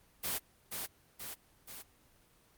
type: noise with echo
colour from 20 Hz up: white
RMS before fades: -35 dBFS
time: 0.23-0.39 s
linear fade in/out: 20 ms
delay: 480 ms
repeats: 3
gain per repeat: -4 dB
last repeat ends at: 1.83 s
effects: pink hiss -66 dBFS RMS until 2.57 s + Opus 24 kbps